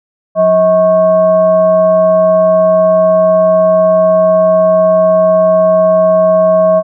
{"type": "tone with frequency modulation", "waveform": "sine", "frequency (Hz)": 638, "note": "D#5", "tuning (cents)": 43, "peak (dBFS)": -5, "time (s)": [0.35, 6.83], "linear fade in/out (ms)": 50, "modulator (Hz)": 458, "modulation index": 0.46, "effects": []}